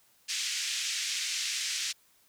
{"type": "band-pass noise", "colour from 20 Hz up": "white", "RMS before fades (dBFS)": -33, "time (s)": [0.28, 1.93], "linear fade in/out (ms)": 20, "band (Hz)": [2000, 7000], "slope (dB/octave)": 24, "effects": ["white hiss -65 dBFS RMS until 2.28 s"]}